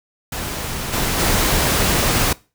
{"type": "noise with level steps", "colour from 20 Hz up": "pink", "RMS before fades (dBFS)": [-26, -20, -17], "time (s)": [0.32, 2.33], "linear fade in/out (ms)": 5, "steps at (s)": [0.92, 1.18], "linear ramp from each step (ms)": 20, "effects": ["noise-tail reverb RT60 0.3 s tail -21 dB re dry"]}